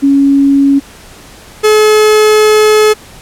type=tone pair in turn; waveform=sine / 45% pulse; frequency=277.8 / 428.1 Hz; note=C#4 / A4; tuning=+4 / -47 cents; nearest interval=perfect fifth; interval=749 cents; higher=second; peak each=-4 dBFS; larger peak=neither; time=0.02-0.8 / 1.63-2.94 s; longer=second; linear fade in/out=20 ms; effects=pink hiss -35 dBFS RMS until 3.21 s + low-pass 12000 Hz 12 dB/octave